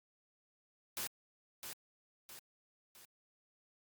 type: noise with echo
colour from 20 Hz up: white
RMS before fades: -40 dBFS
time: 0.97-1.07 s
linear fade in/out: 0 ms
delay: 660 ms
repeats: 3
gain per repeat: -6 dB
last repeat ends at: 3.05 s
effects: Opus 48 kbps